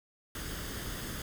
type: noise with comb filter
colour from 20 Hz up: pink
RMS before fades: -39 dBFS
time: 0.35-1.22 s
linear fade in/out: 2 ms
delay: 0.61 ms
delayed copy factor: +0.5
effects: none